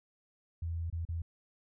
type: tone with dropouts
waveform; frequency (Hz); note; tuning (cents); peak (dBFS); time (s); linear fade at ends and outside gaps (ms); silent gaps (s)
sine; 83.5; E2; +23; -33; 0.62-1.22; 5; 0.901-0.926 / 1.052-1.088
effects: none